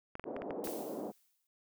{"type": "clicks", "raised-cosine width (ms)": 0.5, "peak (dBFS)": -27, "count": 7, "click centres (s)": [0.154, 0.196, 0.241, 0.365, 0.42, 0.507, 0.673]}
{"type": "band-pass noise", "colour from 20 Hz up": "pink", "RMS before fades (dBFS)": -41, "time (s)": [0.25, 1.12], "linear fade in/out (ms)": 20, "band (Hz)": [260, 690], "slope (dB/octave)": 24}
{"type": "noise with exponential decay", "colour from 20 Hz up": "blue", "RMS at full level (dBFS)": -43, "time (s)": [0.64, 1.47], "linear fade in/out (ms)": 1, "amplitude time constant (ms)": 180}
{"effects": []}